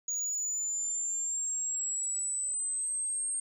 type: exponential sweep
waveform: sine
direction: up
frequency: 6770 to 8600 Hz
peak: -28 dBFS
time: 0.08-3.4 s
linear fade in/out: 5 ms
effects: tanh soft clip ceiling -29 dBFS + 11-bit